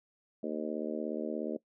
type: harmonic tone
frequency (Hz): 76.9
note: D#2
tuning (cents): -20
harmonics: 3 / 4 / 5 / 6 / 7 / 8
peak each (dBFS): -38 / -39 / -40 / -41 / -41 / -42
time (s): 0.43-1.57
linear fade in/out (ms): 5
effects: noise-tail reverb RT60 0.1 s tail -20 dB re dry